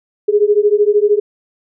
sine beating tone pair, 408.7 / 421.7 Hz, G#4 / G#4, -28 / +26 cents, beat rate 13 Hz, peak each -12 dBFS, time 0.28-1.2 s, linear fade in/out 10 ms, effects none

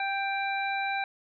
harmonic tone, 787 Hz, G5, 7 cents sharp, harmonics 1 / 2 / 3 / 5, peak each -30 / -34 / -33 / -41 dBFS, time 0-1.04 s, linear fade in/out 2 ms, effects none

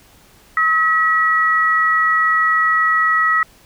sine tone pair together, 1282 / 1929.2 Hz, E6 / B6, -49 / -41 cents, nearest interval perfect fifth, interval 708 cents, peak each -15 dBFS, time 0.57-3.43 s, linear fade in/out 2 ms, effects pink hiss -49 dBFS RMS until 3.65 s

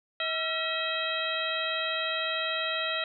harmonic tone with a mistuned harmonic, 641 Hz, E5, 49 cents flat, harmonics 1 / 2 / 3 / 4 / 5 / 6, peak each -35 / -35 / -35 / -35 / -35 / -35 dBFS, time 0.2-3.04 s, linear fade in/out 2 ms, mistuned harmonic 2, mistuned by +98 cents, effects none

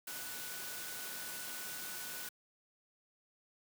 sine tone in noise, 1481 Hz, F#6, 1 cent sharp, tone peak -51 dBFS, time 0.07-2.29 s, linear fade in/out 5 ms, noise white, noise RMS -44 dBFS, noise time 0.07-2.29 s, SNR -10 dB, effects high-pass 100 Hz 12 dB/octave

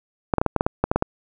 clicks, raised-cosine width 1 ms, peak -4 dBFS, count 11, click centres 0.338 / 0.383 / 0.415 / 0.463 / 0.563 / 0.609 / 0.665 / 0.84 / 0.915 / 0.96 / 1.024 s, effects none

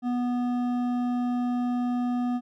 triangle tone with hard clipping, 245.3 Hz, B3, 12 cents flat, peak -26 dBFS, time 0.02-2.41 s, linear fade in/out 50 ms, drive 13 dB, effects none

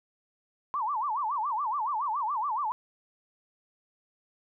sine tone with vibrato, 1003 Hz, B5, 26 cents sharp, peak -27 dBFS, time 0.74-2.72 s, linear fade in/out 0 ms, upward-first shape sine, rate 7.1 Hz, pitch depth 290 cents each way, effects none

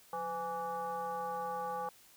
sine tone with frequency modulation, 830.6 Hz, G#5, in tune, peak -35 dBFS, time 0.13-1.89 s, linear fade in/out 2 ms, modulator 325 Hz, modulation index 1.1, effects white hiss -61 dBFS RMS until 2.16 s

